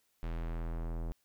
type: tone with low-pass filter sweep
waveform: square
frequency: 41.49 Hz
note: E1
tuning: 12 cents sharp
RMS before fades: -37 dBFS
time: 0.23-1.12 s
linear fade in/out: 0 ms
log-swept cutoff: 3100 to 750 Hz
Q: 0.78
effects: white hiss -75 dBFS RMS until 1.24 s